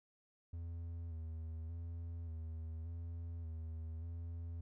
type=tone with vibrato; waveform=triangle; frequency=82.41 Hz; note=E2; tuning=in tune; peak=-40 dBFS; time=0.53-4.61 s; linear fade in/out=5 ms; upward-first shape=square; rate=0.86 Hz; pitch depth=35 cents each way; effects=none